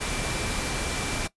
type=tone in noise; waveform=sine; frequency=2349 Hz; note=D7; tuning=in tune; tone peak=-39 dBFS; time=0-1.28 s; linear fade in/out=20 ms; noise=pink; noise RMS=-29 dBFS; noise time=0-1.28 s; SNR=-13 dB; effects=noise-tail reverb RT60 0.1 s tail -18 dB re dry + resampled to 24000 Hz